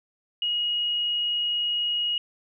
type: tone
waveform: sine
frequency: 2889 Hz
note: F#7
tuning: 42 cents flat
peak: -23 dBFS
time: 0.42-2.18 s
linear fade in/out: 2 ms
effects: none